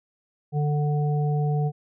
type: harmonic tone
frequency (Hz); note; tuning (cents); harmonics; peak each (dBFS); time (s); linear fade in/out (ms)
147.8; D3; +11; 1 / 3 / 5; -21 / -32 / -33; 0.52-1.72; 50
effects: none